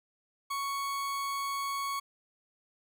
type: tone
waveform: 40% pulse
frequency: 1111 Hz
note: C#6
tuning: 4 cents sharp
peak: -31 dBFS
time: 0.5-2 s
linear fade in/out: 10 ms
effects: 12-bit